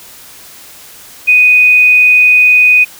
sine tone, 2489 Hz, D#7, in tune, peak -3 dBFS, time 1.27-2.85 s, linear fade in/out 20 ms, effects white hiss -35 dBFS RMS until 2.99 s

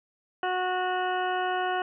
harmonic tone, 366.6 Hz, F#4, 16 cents flat, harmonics 1 / 2 / 3 / 4 / 5 / 7 / 8, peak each -32 / -28 / -35 / -33 / -39 / -45 / -40 dBFS, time 0.43-1.82 s, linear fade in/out 2 ms, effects none

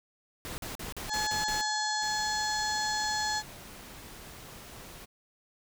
pink noise bursts, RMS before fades -39 dBFS, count 7, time 0.45-1.612 s, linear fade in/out 0 ms, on 130 ms, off 42 ms
harmonic tone, 853 Hz, G#5, 46 cents sharp, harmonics 1 / 2 / 4 / 5 / 6 / 7 / 8 / 9, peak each -32 / -34 / -42 / -35 / -44 / -41 / -41 / -43 dBFS, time 1.08-3.43 s, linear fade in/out 50 ms
pink noise, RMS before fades -47 dBFS, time 2.01-5.06 s, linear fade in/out 20 ms
effects none

